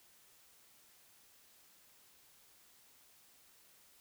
silence, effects white hiss -65 dBFS RMS until 4 s

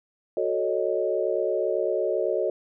sine chord, D# half-diminished seventh, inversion first, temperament equal, 370 / 440 / 554.4 / 622.3 Hz, F#4 / A4 / C#5 / D#5, 0 / 0 / 0 / 0 cents, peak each -28 dBFS, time 0.37-2.5 s, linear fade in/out 2 ms, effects none

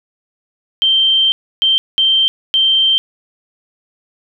sine tone bursts at uneven times, 3136 Hz, G7, in tune, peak -9 dBFS, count 4, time 0.82-1.32 / 1.62-1.78 / 1.98-2.28 / 2.54-2.98 s, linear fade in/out 0 ms, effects none

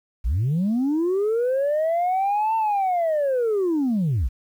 sine linear two-way sweep, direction up then down, 46.64 to 903 to 46.64 Hz, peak -17 dBFS, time 0.24-4.29 s, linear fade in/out 20 ms, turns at 2.56 s, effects tanh soft clip ceiling -17 dBFS + 9-bit

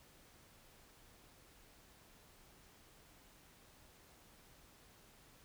silence, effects pink hiss -64 dBFS RMS until 5.44 s

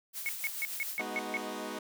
blue noise with tremolo, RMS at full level -37 dBFS, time 0.13-1 s, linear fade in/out 50 ms, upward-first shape triangle, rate 7 Hz, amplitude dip 45%
sine tone bursts, 2199 Hz, C#7, 14 cents flat, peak -30 dBFS, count 7, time 0.26-1.37 s, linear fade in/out 0 ms, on 30 ms, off 150 ms
15% pulse chord, G# minor seventh, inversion none, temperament equal with one note detuned, 209.5 / 246.9 / 311.1 / 370 Hz, G#3 / B3 / D#4 / F#4, +15 / 0 / 0 / 0 cents, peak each -36 dBFS, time 0.99-1.79 s, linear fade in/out 5 ms
effects none

